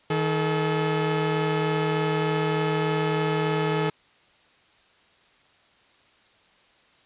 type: tone pair together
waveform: sawtooth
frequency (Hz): 158.08 / 430.9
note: D#3 / A4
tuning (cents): +28 / -36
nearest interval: octave + perfect fourth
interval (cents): 1736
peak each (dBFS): -21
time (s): 0.1-3.9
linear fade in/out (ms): 5
effects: white hiss -59 dBFS RMS until 7.05 s + resampled to 8000 Hz